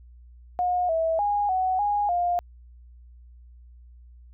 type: tone with pitch steps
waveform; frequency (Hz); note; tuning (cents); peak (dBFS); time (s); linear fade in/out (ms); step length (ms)
sine; 719 / 651 / 821 / 746 / 823 / 704; F#5 / E5 / G#5 / F#5 / G#5 / F5; -50 / -22 / -20 / +14 / -16 / +14; -21; 0.59-2.39; 0; 300
effects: added 60 Hz sine -46 dBFS peak until 4.33 s